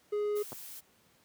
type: tone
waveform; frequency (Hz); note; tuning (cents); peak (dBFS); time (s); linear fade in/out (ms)
triangle; 416.2; G#4; +4; -27; 0.12-0.43; 10
type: noise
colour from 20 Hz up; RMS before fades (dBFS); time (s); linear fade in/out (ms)
blue; -46; 0.35-0.81; 20
type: clicks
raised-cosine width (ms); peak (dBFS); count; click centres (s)
1; -29; 2; 0.521 / 0.529
effects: pink hiss -66 dBFS RMS until 1.24 s + high-pass 100 Hz 12 dB/octave